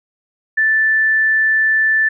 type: tone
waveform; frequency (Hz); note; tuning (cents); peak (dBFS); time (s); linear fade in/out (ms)
sine; 1760; A6; 0; -11; 0.57-2.09; 10
effects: none